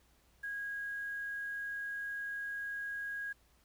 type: tone with quantisation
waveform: sine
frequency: 1643 Hz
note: G#6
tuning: 19 cents flat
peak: -37 dBFS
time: 0.43-3.33 s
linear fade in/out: 10 ms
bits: 10
effects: added 60 Hz sine -70 dBFS peak until 3.64 s + pink hiss -70 dBFS RMS until 3.64 s

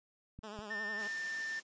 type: clicks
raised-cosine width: 5 ms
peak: -36 / -36 dBFS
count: 2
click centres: 0.39 / 0.59 s
type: tone with vibrato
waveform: 10% pulse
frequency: 211.4 Hz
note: G#3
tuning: 31 cents sharp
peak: -36 dBFS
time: 0.43-1.08 s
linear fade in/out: 10 ms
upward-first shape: triangle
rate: 11 Hz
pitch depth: 81 cents each way
type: tone with pitch glide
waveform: triangle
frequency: 1800 to 1788.6 Hz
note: A6 to A6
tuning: +39 to +28 cents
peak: -35 dBFS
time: 0.7-1.6 s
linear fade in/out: 10 ms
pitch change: -11 cents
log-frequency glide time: 0.86-1.32 s
type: high-pass noise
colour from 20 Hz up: white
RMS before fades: -47 dBFS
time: 0.97-1.63 s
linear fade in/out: 50 ms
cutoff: 150 Hz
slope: 96 dB/octave
effects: resampled to 16000 Hz

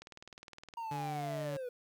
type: click train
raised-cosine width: 0.2 ms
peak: -32 dBFS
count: 15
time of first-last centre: 0.02-0.738 s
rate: 19.5 Hz
type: linear sweep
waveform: triangle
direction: down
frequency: 939 to 480.7 Hz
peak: -36 dBFS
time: 0.77-1.69 s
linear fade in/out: 5 ms
type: tone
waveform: sawtooth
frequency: 146.83 Hz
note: D3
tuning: in tune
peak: -35 dBFS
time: 0.91-1.57 s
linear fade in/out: 5 ms
effects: 11-bit

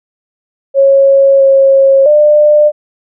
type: tone with pitch steps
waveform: sine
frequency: 548 / 543 / 598 Hz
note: C#5 / C#5 / D5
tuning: -20 / -36 / +31 cents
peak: -3 dBFS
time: 0.74-2.72 s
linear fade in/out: 50 ms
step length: 660 ms
effects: none

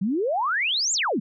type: exponential two-way sweep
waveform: sine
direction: up then down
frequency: 177 to 7660 to 177 Hz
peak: -21 dBFS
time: 0.01-1.2 s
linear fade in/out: 10 ms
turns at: 0.93 s
effects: none

